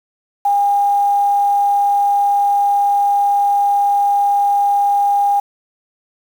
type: tone with quantisation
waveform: sine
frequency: 809 Hz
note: G#5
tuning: 46 cents flat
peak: -11 dBFS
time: 0.45-5.4 s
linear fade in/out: 5 ms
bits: 6
effects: none